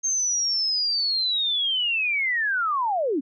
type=linear sweep; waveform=sine; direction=down; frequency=6410 to 241.7 Hz; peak=-21 dBFS; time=0.03-3.21 s; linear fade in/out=20 ms; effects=none